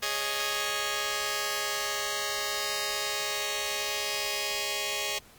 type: chord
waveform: 5% pulse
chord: Ab suspended fourth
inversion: none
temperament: just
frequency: 415.3 / 553.7 / 623 Hz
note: Ab4 / Db5 / Eb5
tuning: 0 / -2 / +2 cents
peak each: -22 dBFS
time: 0.02-5.19 s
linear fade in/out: 10 ms
effects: pink hiss -55 dBFS RMS until 5.38 s + Opus 32 kbps